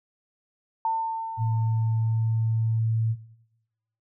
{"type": "tone with exponential decay", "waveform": "sine", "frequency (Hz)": 899, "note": "A5", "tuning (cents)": 37, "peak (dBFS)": -21, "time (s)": [0.85, 2.79], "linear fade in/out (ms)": 2, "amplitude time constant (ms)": 420}
{"type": "tone", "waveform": "sine", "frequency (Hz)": 112.5, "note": "A2", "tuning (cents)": 39, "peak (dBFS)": -22, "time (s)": [1.37, 3.16], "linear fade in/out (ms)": 50}
{"effects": ["noise-tail reverb RT60 1.0 s tail -19 dB re dry"]}